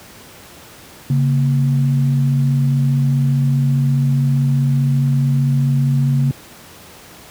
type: tone pair together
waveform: sine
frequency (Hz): 138.59 / 233.8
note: C#3 / A#3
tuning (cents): 0 / +5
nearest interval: major sixth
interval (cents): 905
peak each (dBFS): -12 / -22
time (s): 1.1-6.31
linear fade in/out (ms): 2
effects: pink hiss -40 dBFS RMS until 7.3 s + high-pass 80 Hz 12 dB/octave